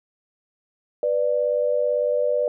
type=tone pair together; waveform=sine; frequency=493.9 / 591.9 Hz; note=B4 / D5; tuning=0 / +13 cents; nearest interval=minor third; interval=313 cents; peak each=-22 / -21 dBFS; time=1.03-2.48 s; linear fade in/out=2 ms; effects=none